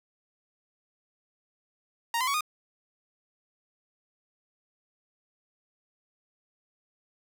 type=tone with pitch steps; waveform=sawtooth; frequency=932.3 / 1022.6 / 1121.6 / 1230.2 Hz; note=A#5 / C6 / C#6 / D#6; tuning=0 / -40 / +20 / -20 cents; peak=-22 dBFS; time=2.14-2.408 s; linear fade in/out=2 ms; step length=67 ms; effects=none